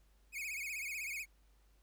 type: tone with vibrato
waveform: 45% pulse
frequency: 2349 Hz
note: D7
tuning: in tune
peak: -39 dBFS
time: 0.32-1.26 s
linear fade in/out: 50 ms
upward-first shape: sine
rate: 16 Hz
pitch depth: 150 cents each way
effects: added 50 Hz sine -65 dBFS peak until 1.82 s + pink hiss -75 dBFS RMS until 1.82 s